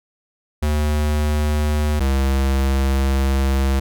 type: tone pair in turn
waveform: square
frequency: 75 / 67.42 Hz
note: D2 / C#2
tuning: +37 / -48 cents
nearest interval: major second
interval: 185 cents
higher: first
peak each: -17 / -16 dBFS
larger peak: second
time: 0.62-2 / 2-3.8 s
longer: second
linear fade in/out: 10 ms
effects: none